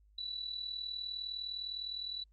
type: tone with amplitude modulation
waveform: sine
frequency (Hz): 3951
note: B7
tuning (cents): 0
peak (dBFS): -35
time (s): 0.18-2.24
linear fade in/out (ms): 5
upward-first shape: sine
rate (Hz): 39.8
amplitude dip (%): 65
effects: added 51 Hz sine -62 dBFS peak until 2.32 s + Opus 48 kbps